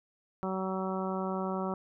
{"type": "harmonic tone", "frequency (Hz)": 189, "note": "F#3", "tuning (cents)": 37, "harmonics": [1, 2, 3, 4, 5, 6, 7], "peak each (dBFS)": [-34, -37, -39, -40, -41, -42, -42], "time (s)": [0.43, 1.74], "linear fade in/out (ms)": 0, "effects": []}